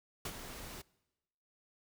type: noise with ADSR envelope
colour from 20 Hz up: pink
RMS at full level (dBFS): -38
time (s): 0.25-0.82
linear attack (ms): 5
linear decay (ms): 55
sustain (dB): -9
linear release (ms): 10
effects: noise-tail reverb RT60 1.0 s tail -23 dB re dry